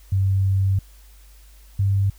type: tone pair in turn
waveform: sine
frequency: 96.6 / 98.57 Hz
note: G2 / G2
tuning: -25 / +10 cents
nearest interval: unison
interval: 35 cents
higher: second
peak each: -16 dBFS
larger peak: neither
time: 0.12-0.79 / 1.79-2.1 s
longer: first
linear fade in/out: 5 ms
effects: added 50 Hz sine -45 dBFS peak until 2.18 s + white hiss -55 dBFS RMS until 2.18 s